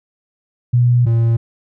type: tone pair in turn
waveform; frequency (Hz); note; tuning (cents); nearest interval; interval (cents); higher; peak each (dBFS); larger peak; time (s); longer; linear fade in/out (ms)
sine / triangle; 121.9 / 115.38; B2 / A#2; -22 / -17; minor second; 95; first; -9; neither; 0.73-1.06 / 1.06-1.37; first; 10
effects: none